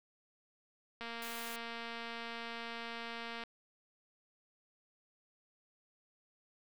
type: click train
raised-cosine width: 0.3 ms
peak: -28 dBFS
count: 564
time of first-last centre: 1.01-3.437 s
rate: 232 Hz
type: high-pass noise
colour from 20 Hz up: white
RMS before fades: -48 dBFS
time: 1.22-1.56 s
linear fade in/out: 2 ms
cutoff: 480 Hz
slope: 12 dB/octave
effects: none